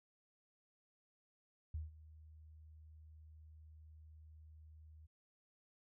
sine tone with ADSR envelope, 77.9 Hz, D#2, 3 cents sharp, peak -38 dBFS, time 1.74-5.07 s, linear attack 5 ms, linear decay 160 ms, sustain -18 dB, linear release 17 ms, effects none

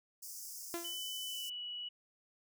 pink high-pass noise, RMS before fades -47 dBFS, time 0.22-1.5 s, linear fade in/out 10 ms, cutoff 5000 Hz, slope 96 dB/octave
sawtooth tone with exponential decay, 341.4 Hz, F4, 39 cents flat, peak -32 dBFS, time 0.74-1.03 s, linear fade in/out 0 ms, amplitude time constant 62 ms
sine tone with pitch glide, 3000 to 2937 Hz, F#7 to F#7, +23 to -13 cents, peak -40 dBFS, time 0.84-1.89 s, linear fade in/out 10 ms, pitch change -36 cents, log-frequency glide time 1.27-1.61 s
effects none

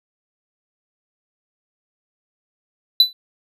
triangle tone with exponential decay, 3985 Hz, B7, 15 cents sharp, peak -3 dBFS, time 3-3.13 s, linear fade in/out 2 ms, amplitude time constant 27 ms, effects resampled to 32000 Hz

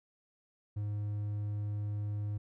triangle tone, 103.83 Hz, G#2, in tune, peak -31 dBFS, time 0.76-2.38 s, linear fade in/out 10 ms, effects none

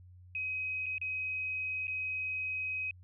sine tone with dropouts, 2529 Hz, D#7, 28 cents sharp, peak -33 dBFS, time 0.35-2.91 s, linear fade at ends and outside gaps 2 ms, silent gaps 0.86-0.864 / 0.982-1.014 / 1.871-1.879 s, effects added 90 Hz sine -52 dBFS peak until 3.03 s

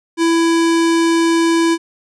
square tone, 332.2 Hz, E4, 13 cents sharp, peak -12 dBFS, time 0.17-1.78 s, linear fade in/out 50 ms, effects resampled to 22050 Hz

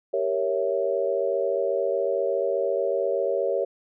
sine chord, G diminished seventh, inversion none, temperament equal, 392 / 466.2 / 554.4 / 659.3 Hz, G4 / Bb4 / Db5 / Fb5, 0 / 0 / 0 / 0 cents, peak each -28 / -28 / -25 / -31 dBFS, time 0.13-3.65 s, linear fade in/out 10 ms, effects none

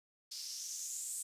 blue noise with band-pass filter sweep, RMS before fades -43 dBFS, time 0.31-1.23 s, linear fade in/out 10 ms, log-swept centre 4800 to 8400 Hz, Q 4.8, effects resampled to 32000 Hz

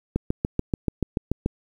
click train, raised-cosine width 3 ms, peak -9 dBFS, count 10, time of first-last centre 0.16-1.461 s, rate 6.92 Hz, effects 8-bit

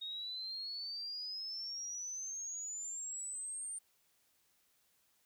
sine exponential sweep, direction up, 3721 to 8940 Hz, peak -40 dBFS, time 0.01-3.79 s, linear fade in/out 10 ms, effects white hiss -74 dBFS RMS until 5.25 s

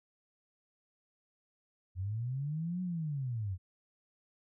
sine linear two-way sweep, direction up then down, 87.31 to 185 to 87.31 Hz, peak -33 dBFS, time 1.95-3.58 s, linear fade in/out 50 ms, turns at 2.82 s, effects none

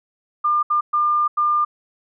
sine tone bursts at uneven times, 1200 Hz, D6, 37 cents sharp, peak -15 dBFS, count 4, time 0.44-0.63 / 0.7-0.81 / 0.93-1.28 / 1.37-1.65 s, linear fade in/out 10 ms, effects none

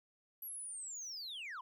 sine linear sweep, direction down, 11840 to 937 Hz, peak -40 dBFS, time 0.42-1.61 s, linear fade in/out 5 ms, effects tanh soft clip ceiling -42 dBFS + 13-bit

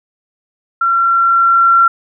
sine tone with level ramp, 1364 Hz, F6, 41 cents flat, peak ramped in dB -10 to -5 dBFS, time 0.81-1.88 s, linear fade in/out 5 ms, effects none

